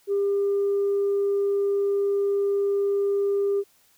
sine tone, 400.2 Hz, G4, 36 cents sharp, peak -19 dBFS, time 0.07-3.64 s, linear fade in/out 50 ms, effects tanh soft clip ceiling -17 dBFS + white hiss -61 dBFS RMS until 3.97 s

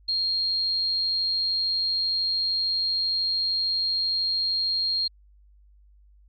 sine tone, 4231 Hz, C8, 19 cents sharp, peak -22 dBFS, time 0.08-5.08 s, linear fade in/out 10 ms, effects added 50 Hz sine -52 dBFS peak until 6.28 s + MP3 48 kbps

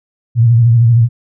sine tone with vibrato, 117 Hz, A#2, 7 cents sharp, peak -5 dBFS, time 0.35-1.09 s, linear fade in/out 50 ms, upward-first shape sine, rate 13 Hz, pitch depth 66 cents each way, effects none

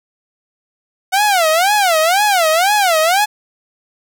sawtooth tone with vibrato, 727 Hz, F#5, 31 cents flat, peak -7 dBFS, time 1.12-3.26 s, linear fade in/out 20 ms, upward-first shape sine, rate 2 Hz, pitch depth 260 cents each way, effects none

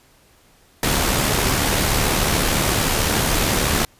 pink noise with amplitude modulation, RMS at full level -17 dBFS, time 0.83-3.85 s, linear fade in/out 2 ms, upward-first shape sine, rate 73.7 Hz, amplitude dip 40%, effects pink hiss -54 dBFS RMS until 3.99 s + resampled to 32000 Hz

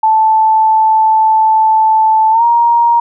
sine tone with pitch glide, 877 to 939.9 Hz, A5 to A#5, -6 to +14 cents, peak -6 dBFS, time 0.03-3 s, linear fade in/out 5 ms, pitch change +120 cents, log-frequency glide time 2.31-2.43 s, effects none

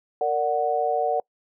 sine chord, Bb augmented, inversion none, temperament equal with one note detuned, 461.3 / 587.3 / 740 Hz, Bb4 / D5 / F#5, -18 / 0 / 0 cents, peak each -26 / -26 / -23 dBFS, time 0.21-1.2 s, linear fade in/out 2 ms, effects noise-tail reverb RT60 0.1 s tail -26 dB re dry

